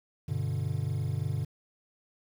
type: chord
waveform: triangle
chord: G major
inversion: none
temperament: equal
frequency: 98 / 123.47 / 146.83 Hz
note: G2 / B2 / D3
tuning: 0 / 0 / 0 cents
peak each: -31 dBFS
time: 0.28-1.45 s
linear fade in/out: 10 ms
effects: 9-bit